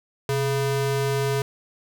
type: ring-modulated tone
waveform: square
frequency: 275 Hz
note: C#4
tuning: 14 cents flat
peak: -19 dBFS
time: 0.29-1.42 s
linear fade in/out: 2 ms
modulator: 146 Hz
effects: none